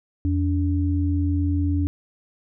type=tone pair together; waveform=sine; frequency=85.39 / 287.2 Hz; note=F2 / D4; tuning=-38 / -39 cents; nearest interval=octave + major sixth; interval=2099 cents; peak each=-20 / -24 dBFS; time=0.25-1.87 s; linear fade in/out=0 ms; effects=none